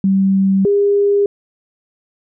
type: tone pair in turn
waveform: sine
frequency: 193.4 / 404.6 Hz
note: G3 / G#4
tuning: -23 / -45 cents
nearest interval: octave + minor second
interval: 1278 cents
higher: second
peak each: -10 dBFS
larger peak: neither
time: 0.04-0.65 / 0.65-1.26 s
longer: neither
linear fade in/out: 2 ms
effects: none